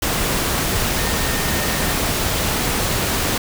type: tone in noise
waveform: sine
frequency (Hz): 1828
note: A#6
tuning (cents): -34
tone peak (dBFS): -31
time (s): 0.98-1.95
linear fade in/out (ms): 5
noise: pink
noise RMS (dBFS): -20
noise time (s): 0.02-3.38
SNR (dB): -14
effects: none